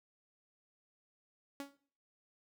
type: tone with exponential decay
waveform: sawtooth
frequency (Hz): 280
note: C#4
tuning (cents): +18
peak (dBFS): -34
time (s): 1.6-1.77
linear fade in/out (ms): 1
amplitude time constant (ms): 36
effects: noise-tail reverb RT60 0.5 s tail -18 dB re dry